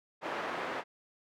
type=band-pass noise; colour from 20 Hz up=pink; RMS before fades=-37 dBFS; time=0.21-0.84 s; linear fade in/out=50 ms; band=450 to 1800 Hz; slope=12 dB/octave; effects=none